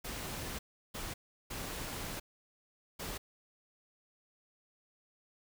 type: noise bursts at uneven times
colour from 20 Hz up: pink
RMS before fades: -41 dBFS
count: 4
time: 0.04-0.59 / 0.94-1.14 / 1.5-2.2 / 2.99-3.18 s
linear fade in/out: 10 ms
effects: none